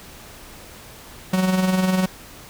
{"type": "tone with tremolo", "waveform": "45% pulse", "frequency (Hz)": 186.1, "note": "F#3", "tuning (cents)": 10, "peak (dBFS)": -15, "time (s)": [1.33, 2.06], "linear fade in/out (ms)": 5, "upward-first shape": "sine", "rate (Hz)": 20, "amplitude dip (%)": 50, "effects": ["pink hiss -42 dBFS RMS until 2.49 s"]}